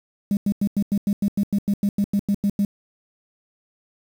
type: tone bursts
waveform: sine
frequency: 201.7 Hz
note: G3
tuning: 50 cents sharp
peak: -15 dBFS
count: 16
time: 0.31-2.65 s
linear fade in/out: 2 ms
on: 60 ms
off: 92 ms
effects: tanh soft clip ceiling -14 dBFS + 7-bit